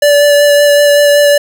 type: tone with vibrato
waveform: square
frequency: 580 Hz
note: D5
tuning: 22 cents flat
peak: -5 dBFS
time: 0.02-1.38 s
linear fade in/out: 5 ms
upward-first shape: sine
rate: 5.3 Hz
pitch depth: 12 cents each way
effects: none